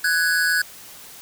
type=tone pair together; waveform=square; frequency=1491 / 1658 Hz; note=F#6 / G#6; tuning=+13 / -3 cents; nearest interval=major second; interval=184 cents; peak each=-21 dBFS; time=0.04-0.62 s; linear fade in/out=5 ms; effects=white hiss -42 dBFS RMS until 1.21 s